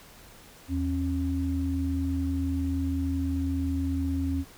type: tone pair together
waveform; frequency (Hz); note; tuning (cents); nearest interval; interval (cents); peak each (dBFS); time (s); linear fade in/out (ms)
sine; 80.9 / 272.1; E2 / C#4; -32 / -32; octave + major sixth; 2100; -28; 0.68-4.45; 50
effects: pink hiss -51 dBFS RMS until 4.57 s